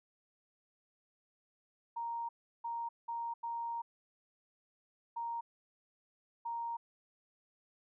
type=tone bursts at uneven times; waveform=sine; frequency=932.3 Hz; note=A#5; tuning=in tune; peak=-36 dBFS; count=6; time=1.96-2.29 / 2.64-2.89 / 3.08-3.34 / 3.43-3.82 / 5.16-5.41 / 6.45-6.77 s; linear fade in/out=10 ms; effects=none